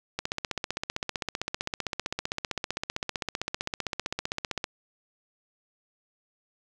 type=click train; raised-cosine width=0.2 ms; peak=-12 dBFS; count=70; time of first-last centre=0.19-4.642 s; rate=15.5 Hz; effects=none